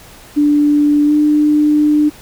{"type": "tone with pitch glide", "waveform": "sine", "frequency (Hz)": [293.7, 299.2], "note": ["D4", "D4"], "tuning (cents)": [0, 32], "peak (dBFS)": -8, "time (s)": [0.36, 2.1], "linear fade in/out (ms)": 20, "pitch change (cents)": 32, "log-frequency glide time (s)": [1.06, 1.12], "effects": ["pink hiss -39 dBFS RMS until 2.21 s"]}